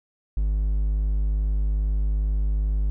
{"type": "tone", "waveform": "triangle", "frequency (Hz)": 51.2, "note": "G#1", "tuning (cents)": -24, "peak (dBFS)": -18, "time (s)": [0.37, 2.9], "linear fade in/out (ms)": 0, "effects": []}